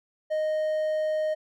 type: tone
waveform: triangle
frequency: 620 Hz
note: D#5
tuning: 6 cents flat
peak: -22 dBFS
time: 0.3-1.35 s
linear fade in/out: 20 ms
effects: none